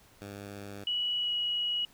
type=tone; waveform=10% pulse; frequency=100.8 Hz; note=G2; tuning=49 cents sharp; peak=-33 dBFS; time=0.21-0.84 s; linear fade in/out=5 ms
type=tone with pitch glide; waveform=sine; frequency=2934 to 2912 Hz; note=F#7 to F#7; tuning=-15 to -28 cents; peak=-28 dBFS; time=0.87-1.85 s; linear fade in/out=2 ms; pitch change=-13 cents; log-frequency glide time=1.2-1.3 s
effects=pink hiss -60 dBFS RMS until 1.93 s